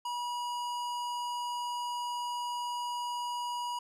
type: tone with hard clipping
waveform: sine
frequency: 967 Hz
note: B5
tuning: 37 cents flat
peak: -35 dBFS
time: 0.05-3.79 s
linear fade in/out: 5 ms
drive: 16 dB
effects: none